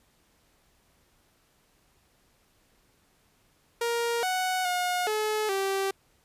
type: tone with pitch steps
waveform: sawtooth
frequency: 469.1 / 741 / 720 / 428.7 / 389.2 Hz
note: A#4 / F#5 / F#5 / A4 / G4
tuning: +11 / +2 / -47 / -45 / -12 cents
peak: -22 dBFS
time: 3.81-5.91 s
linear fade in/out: 5 ms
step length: 420 ms
effects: pink hiss -66 dBFS RMS until 6.24 s + resampled to 32000 Hz